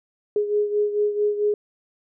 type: beating tone pair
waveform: sine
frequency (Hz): 415.3 / 419.8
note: G#4 / G#4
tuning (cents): 0 / +19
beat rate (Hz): 4.5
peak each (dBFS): -20 / -26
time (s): 0.36-1.54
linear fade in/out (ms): 2
effects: none